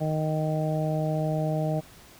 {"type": "harmonic tone", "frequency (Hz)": 155.56, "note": "D#3", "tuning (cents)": 0, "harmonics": [1, 2, 3, 4, 5], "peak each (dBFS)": [-26, -34, -36, -30, -36], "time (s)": [0, 1.81], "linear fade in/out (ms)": 20, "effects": ["pink hiss -51 dBFS RMS until 2.19 s"]}